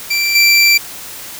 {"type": "tone with level steps", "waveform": "25% pulse", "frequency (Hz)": 2347, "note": "D7", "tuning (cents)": -2, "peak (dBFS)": [-9, -3], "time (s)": [0.1, 0.78], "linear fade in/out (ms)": 10, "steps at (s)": 0.35, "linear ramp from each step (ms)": 5, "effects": ["white hiss -30 dBFS RMS until 1.39 s"]}